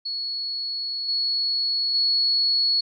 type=tone with level steps; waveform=sine; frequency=4371 Hz; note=C#8; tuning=25 cents flat; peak=-26 / -21 / -18 dBFS; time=0.05-2.81 s; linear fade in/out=10 ms; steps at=1.08 / 1.94 s; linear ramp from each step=10 ms; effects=none